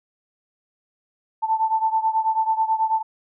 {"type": "beating tone pair", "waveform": "sine", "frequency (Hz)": [882, 891.2], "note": ["A5", "A5"], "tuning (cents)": [4, 22], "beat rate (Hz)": 9.2, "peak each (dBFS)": [-20, -23], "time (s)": [1.42, 3.03], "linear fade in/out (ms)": 20, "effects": []}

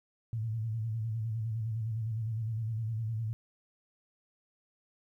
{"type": "tone with vibrato", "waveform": "sine", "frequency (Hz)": 111.7, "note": "A2", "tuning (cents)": 27, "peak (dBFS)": -31, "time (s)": [0.33, 3.33], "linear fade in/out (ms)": 0, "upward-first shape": "square", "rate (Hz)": 9.8, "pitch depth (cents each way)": 56, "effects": ["12-bit"]}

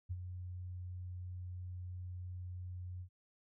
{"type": "tone with ADSR envelope", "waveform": "sine", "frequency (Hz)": 90.3, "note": "F#2", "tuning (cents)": -42, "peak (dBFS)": -35, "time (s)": [0.09, 3.09], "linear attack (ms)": 23, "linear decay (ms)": 42, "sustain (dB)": -7, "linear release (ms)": 81, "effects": []}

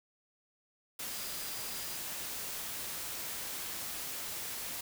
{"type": "tone in noise", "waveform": "sine", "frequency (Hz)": 4873, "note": "D#8", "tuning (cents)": -37, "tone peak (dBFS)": -49, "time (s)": [1.11, 1.97], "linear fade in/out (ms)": 5, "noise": "white", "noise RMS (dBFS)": -40, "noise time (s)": [0.99, 4.81], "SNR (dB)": -12, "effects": []}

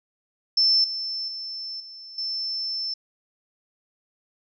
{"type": "tone with level steps", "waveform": "sine", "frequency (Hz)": 5310, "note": "E8", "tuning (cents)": 12, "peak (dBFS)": [-16, -27, -31, -39, -26], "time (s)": [0.57, 2.94], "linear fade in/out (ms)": 5, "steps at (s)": [0.84, 1.28, 1.8, 2.18], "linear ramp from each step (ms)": 2, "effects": []}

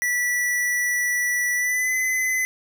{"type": "tone with pitch glide", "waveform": "square", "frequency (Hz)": [1957, 2028], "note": ["B6", "B6"], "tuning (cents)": [-16, 45], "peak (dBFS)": -21, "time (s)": [0.02, 2.45], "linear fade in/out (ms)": 0, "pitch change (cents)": 61, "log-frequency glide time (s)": [1.54, 1.94], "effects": []}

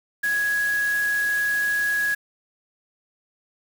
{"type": "tone in noise", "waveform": "sine", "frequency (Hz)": 1667, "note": "G#6", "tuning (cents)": 6, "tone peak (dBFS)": -20, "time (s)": [0.23, 2.15], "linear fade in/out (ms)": 10, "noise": "white", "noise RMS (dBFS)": -36, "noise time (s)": [0.23, 2.15], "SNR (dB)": 13, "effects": []}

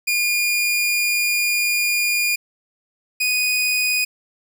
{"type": "tone pair in turn", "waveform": "sawtooth", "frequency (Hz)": [2426, 2483], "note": ["D#7", "D#7"], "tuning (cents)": [-44, -4], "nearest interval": "unison", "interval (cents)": 40, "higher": "second", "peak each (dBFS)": [-14, -14], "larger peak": "neither", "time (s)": [[0.07, 2.36], [3.2, 4.05]], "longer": "first", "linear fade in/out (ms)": 10, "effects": []}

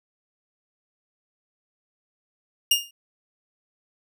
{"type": "tone with exponential decay", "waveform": "sawtooth", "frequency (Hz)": 2829, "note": "F7", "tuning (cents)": 22, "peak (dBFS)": -10, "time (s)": [2.71, 2.91], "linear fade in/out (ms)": 5, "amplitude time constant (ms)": 43, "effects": []}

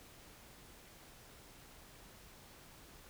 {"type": "silence", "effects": ["pink hiss -58 dBFS RMS until 3.09 s"]}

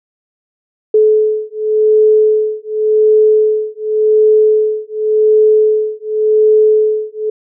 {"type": "beating tone pair", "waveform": "sine", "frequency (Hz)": [430, 430.89], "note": ["A4", "A4"], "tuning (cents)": [-40, -36], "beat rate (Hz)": 0.89, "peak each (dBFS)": -11, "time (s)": [0.94, 7.3], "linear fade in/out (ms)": 5, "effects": []}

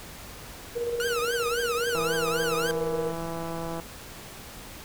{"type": "tone with tremolo", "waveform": "sine", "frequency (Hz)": 474.2, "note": "A#4", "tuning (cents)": 30, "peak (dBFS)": -25, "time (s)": [0.75, 3.12], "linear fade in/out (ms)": 20, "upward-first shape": "square", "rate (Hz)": 17, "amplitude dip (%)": 40}
{"type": "tone with vibrato", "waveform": "sawtooth", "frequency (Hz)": 1396.9, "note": "F6", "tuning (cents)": 0, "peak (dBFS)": -25, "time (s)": [1, 2.71], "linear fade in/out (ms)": 0, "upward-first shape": "triangle", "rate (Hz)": 3.7, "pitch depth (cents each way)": 260}
{"type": "click train", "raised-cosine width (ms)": 1, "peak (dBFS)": -21, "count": 308, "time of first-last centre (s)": [1.95, 3.799], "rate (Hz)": 166}
{"effects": ["pink hiss -43 dBFS RMS until 4.84 s"]}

